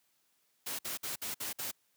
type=noise bursts; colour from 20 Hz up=white; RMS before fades=-38 dBFS; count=6; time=0.66-1.715 s; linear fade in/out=10 ms; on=130 ms; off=55 ms; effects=white hiss -74 dBFS RMS until 1.96 s + high-pass 80 Hz 12 dB/octave